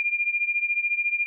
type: beating tone pair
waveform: sine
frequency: 2400 / 2414 Hz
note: D7 / D7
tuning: +37 / +47 cents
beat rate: 14 Hz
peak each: -24 / -27 dBFS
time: 0-1.26 s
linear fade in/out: 0 ms
effects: none